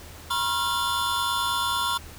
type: tone cluster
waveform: square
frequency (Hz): 966 / 1075 / 1385 / 3504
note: B5 / C6 / F6 / A7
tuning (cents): -39 / +47 / -15 / -8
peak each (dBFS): -30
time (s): 0.3-1.98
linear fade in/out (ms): 10
effects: added 79 Hz sine -45 dBFS peak until 2.18 s + pink hiss -45 dBFS RMS until 2.18 s